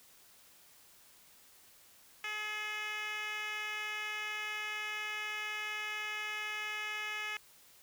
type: tone with band-pass filter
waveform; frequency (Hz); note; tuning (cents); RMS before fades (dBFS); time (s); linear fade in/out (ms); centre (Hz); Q
10% pulse; 424.2; G#4; +37; -39; 2.24-7.37; 2; 2500; 1.6
effects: white hiss -61 dBFS RMS until 7.82 s